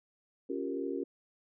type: chord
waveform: sine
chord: G half-diminished seventh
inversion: second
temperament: equal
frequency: 277.2 / 349.2 / 392 / 466.2 Hz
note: Db4 / F4 / G4 / Bb4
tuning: 0 / 0 / 0 / 0 cents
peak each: -37 / -39 / -38 / -40 dBFS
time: 0.49-1.04 s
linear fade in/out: 10 ms
effects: none